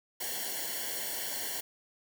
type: noise with comb filter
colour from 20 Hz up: white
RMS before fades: -36 dBFS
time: 0.2-1.61 s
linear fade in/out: 10 ms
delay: 0.8 ms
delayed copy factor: -1
effects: none